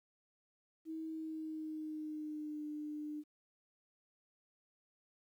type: tone with pitch glide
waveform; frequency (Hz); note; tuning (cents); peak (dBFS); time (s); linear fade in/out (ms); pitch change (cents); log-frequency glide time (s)
sine; 320 to 300.3; D#4 to D4; +49 to +39; -40; 0.85-3.24; 50; -110; 1.04-2.64
effects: 12-bit